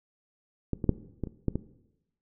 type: clicks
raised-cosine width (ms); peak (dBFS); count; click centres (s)
3; -15 / -17 / -7 / -17 / -26 / -12 / -16; 7; 0.733 / 0.842 / 0.893 / 1.237 / 1.272 / 1.483 / 1.556
effects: noise-tail reverb RT60 0.9 s tail -17 dB re dry

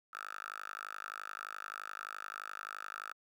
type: tone with high-pass filter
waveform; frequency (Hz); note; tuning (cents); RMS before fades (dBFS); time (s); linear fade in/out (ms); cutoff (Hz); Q
5% pulse; 51.6; G#1; -10; -45; 0.13-3.13; 5; 1300; 8.4
effects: none

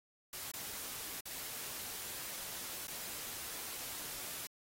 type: noise with dropouts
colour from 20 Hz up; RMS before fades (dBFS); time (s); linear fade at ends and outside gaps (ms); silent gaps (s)
white; -44; 0.33-4.47; 2; 0.515-0.537 / 1.207-1.255 / 2.871-2.88
effects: AAC 48 kbps

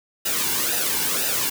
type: noise with flanger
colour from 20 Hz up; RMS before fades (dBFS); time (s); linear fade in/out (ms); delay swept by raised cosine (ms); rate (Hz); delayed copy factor
white; -23; 0.25-1.5; 10; 0.9 to 1.61; 2; -0.65
effects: none

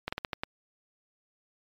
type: slowing click train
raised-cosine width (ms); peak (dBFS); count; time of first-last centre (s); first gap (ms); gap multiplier
0.3; -15; 6; 0.08-0.435; 45; 1.23
effects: MP3 96 kbps

